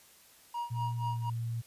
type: tone with tremolo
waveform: triangle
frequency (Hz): 950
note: A#5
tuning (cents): +33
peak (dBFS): -30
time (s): 0.54-1.3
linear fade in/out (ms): 5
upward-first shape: sine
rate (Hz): 4.2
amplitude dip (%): 95
type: tone with pitch glide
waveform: sine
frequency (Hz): 118.2 to 116.1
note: A#2 to A#2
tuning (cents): +24 to -7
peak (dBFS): -32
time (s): 0.7-1.62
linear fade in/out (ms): 20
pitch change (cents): -31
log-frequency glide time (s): 0.98-1.22
effects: white hiss -59 dBFS RMS until 1.66 s + resampled to 32000 Hz